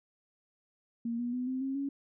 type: tone with pitch steps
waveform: sine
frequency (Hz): 233.1 / 241.5 / 250.1 / 259.1 / 268.4 / 278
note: A#3 / B3 / B3 / C4 / C4 / C#4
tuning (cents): 0 / -39 / +22 / -17 / +44 / +5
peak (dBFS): -31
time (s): 1.05-1.89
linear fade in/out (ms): 5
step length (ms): 140
effects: none